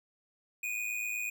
square tone with amplitude modulation, 2465 Hz, D#7, 17 cents flat, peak -31 dBFS, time 0.63-1.3 s, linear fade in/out 5 ms, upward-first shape sine, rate 108 Hz, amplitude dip 60%, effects none

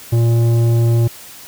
sine tone with tanh clipping, 116.54 Hz, A#2, in tune, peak -12 dBFS, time 0.12-1.08 s, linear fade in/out 10 ms, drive 11 dB, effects white hiss -37 dBFS RMS until 1.47 s

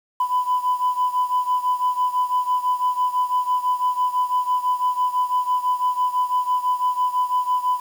sine beating tone pair, 997 / 1003 Hz, B5 / B5, +16 / +26 cents, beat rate 6 Hz, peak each -19 / -22 dBFS, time 0.2-7.8 s, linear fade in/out 5 ms, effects tanh soft clip ceiling -13 dBFS + 7-bit

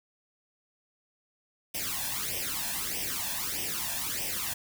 white noise with flanger, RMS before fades -33 dBFS, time 1.74-4.54 s, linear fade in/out 10 ms, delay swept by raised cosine 0.35 to 1.19 ms, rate 1.6 Hz, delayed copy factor +0.8, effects none

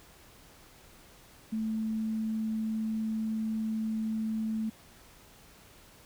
sine tone, 219.9 Hz, A3, 1 cent flat, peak -29 dBFS, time 1.52-4.7 s, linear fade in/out 10 ms, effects pink hiss -56 dBFS RMS until 6.05 s

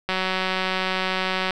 click train, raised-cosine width 0.3 ms, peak -8 dBFS, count 266, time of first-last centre 0.09-1.507 s, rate 187 Hz, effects none

